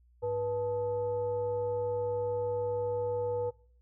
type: tone with frequency modulation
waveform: sine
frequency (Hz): 487.6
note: B4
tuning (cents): -22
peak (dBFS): -29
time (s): 0.22-3.51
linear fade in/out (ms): 20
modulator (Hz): 386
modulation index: 0.54
effects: noise-tail reverb RT60 0.5 s tail -23 dB re dry + added 60 Hz sine -60 dBFS peak until 3.81 s